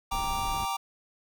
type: chord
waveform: square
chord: G minor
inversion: none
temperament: equal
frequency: 784 / 932.3 / 1174.7 Hz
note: G5 / Bb5 / D6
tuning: 0 / 0 / 0 cents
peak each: -34 / -34 / -34 dBFS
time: 0.11-0.77 s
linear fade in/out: 10 ms
type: noise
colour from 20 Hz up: brown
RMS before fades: -36 dBFS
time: 0.12-0.65 s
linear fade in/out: 0 ms
effects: none